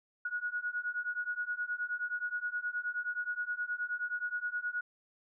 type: beating tone pair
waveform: sine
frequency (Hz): 1450 / 1459.5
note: F#6 / F#6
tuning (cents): -35 / -24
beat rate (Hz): 9.5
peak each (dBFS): -37 / -36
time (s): 0.25-4.81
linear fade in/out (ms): 5
effects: none